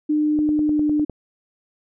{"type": "tone with pitch glide", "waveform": "sine", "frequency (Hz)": [301.9, 299.5], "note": ["D4", "D4"], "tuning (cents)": [48, 34], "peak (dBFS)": -16, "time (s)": [0.09, 1.05], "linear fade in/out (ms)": 10, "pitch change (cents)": -14, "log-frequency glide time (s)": [0.63, 0.86]}
{"type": "click train", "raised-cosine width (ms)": 2, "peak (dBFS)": -18, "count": 8, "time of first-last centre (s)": [0.39, 1.097], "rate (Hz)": 9.9}
{"effects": []}